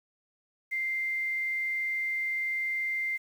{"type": "tone", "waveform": "sine", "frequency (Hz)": 2093, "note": "C7", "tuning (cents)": 0, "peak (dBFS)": -28, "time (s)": [0.71, 3.18], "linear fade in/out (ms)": 20, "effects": ["9-bit"]}